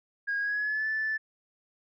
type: tone with pitch glide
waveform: sine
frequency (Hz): 1635 to 1752.3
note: G#6 to A6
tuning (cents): -28 to -8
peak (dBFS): -26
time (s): 0.27-1.18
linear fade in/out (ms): 20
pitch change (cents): +120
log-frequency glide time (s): 0.39-0.87
effects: tanh soft clip ceiling -23 dBFS